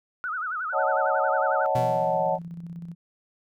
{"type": "tone with vibrato", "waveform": "sine", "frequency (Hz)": 1365, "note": "F6", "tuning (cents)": -40, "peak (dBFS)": -27, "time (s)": [0.24, 1.66], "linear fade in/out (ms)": 0, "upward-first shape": "sine", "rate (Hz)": 11, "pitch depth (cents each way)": 180}
{"type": "chord", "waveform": "sine", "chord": "D# half-diminished seventh", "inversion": "third", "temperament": "equal", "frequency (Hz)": [554.4, 622.3, 740, 880], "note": ["C#5", "D#5", "F#5", "A5"], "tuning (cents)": [0, 0, 0, 0], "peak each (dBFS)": -27, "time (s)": [0.72, 2.39], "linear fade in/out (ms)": 50}
{"type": "tone with exponential decay", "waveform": "40% pulse", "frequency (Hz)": 123.8, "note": "B2", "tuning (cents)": 5, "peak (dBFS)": -25, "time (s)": [1.75, 2.44], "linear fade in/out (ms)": 5, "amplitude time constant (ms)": 150}
{"type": "tone with tremolo", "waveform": "sine", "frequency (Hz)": 169.7, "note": "F3", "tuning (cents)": -49, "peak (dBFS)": -33, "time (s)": [1.76, 2.95], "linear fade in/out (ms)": 20, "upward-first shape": "square", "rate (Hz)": 16, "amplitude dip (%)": 45}
{"effects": []}